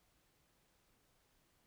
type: silence
effects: pink hiss -75 dBFS RMS until 1.66 s